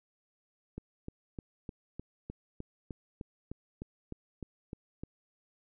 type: click train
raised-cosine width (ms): 3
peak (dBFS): -27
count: 15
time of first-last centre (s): 0.78-5.035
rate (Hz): 3.29
effects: none

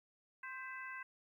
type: harmonic tone with a mistuned harmonic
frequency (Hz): 523.3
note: C5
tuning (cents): 0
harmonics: 2 / 3 / 4 / 5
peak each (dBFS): -50 / -47 / -50 / -54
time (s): 0.43-1.03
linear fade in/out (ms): 5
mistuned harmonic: 4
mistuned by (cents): -71
effects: 13-bit

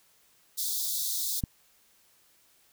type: high-pass noise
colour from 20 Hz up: white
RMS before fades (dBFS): -31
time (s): 0.57-1.41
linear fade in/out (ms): 20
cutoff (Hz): 3500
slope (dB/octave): 96
type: click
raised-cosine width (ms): 5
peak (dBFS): -16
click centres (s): 1.438
effects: white hiss -64 dBFS RMS until 2.72 s

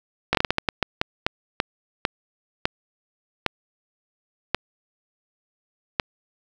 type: slowing click train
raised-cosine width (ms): 0.3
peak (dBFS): -3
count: 17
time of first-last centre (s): 0.33-5.998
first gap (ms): 18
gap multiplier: 1.34
effects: 7-bit

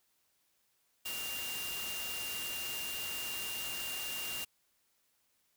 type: tone in noise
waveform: sine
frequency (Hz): 2794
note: F7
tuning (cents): 0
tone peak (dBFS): -40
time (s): 1.05-4.45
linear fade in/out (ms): 10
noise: white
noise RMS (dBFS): -41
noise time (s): 1.05-4.45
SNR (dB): -2
effects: white hiss -75 dBFS RMS until 5.56 s

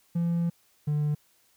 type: tone pair in turn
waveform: triangle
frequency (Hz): 170.2 / 148.87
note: F3 / D3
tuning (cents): -44 / +24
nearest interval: major second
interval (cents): 232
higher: first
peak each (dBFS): -21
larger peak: neither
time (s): 0.15-0.5 / 0.87-1.15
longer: first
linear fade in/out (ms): 10
effects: tanh soft clip ceiling -17 dBFS + white hiss -65 dBFS RMS until 1.56 s

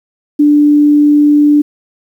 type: tone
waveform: sine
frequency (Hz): 294.3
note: D4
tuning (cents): +4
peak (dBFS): -4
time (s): 0.39-1.62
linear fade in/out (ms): 10
effects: 7-bit

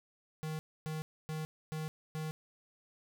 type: tone bursts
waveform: square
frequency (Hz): 156.3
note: D#3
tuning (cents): +8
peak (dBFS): -37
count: 5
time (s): 0.43-2.31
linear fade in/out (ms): 0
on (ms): 160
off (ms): 270
effects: none

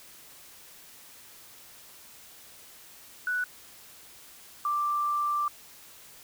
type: tone pair in turn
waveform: sine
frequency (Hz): 1480 / 1177.9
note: F#6 / D6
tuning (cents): 0 / +5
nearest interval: major third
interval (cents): 395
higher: first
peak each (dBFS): -26 / -25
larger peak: second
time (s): 3.27-3.44 / 4.65-5.48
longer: second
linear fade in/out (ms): 2
effects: white hiss -51 dBFS RMS until 6.23 s

